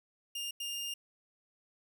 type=tone bursts at uneven times; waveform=sawtooth; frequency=2813 Hz; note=F7; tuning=12 cents sharp; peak=-33 dBFS; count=2; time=0.35-0.51 / 0.6-0.94 s; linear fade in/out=5 ms; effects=none